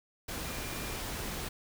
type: tone in noise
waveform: sine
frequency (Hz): 2400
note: D7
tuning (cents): +37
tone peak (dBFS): -49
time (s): 0.45-1.01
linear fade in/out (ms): 10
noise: pink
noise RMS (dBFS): -38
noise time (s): 0.28-1.49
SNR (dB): -14
effects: none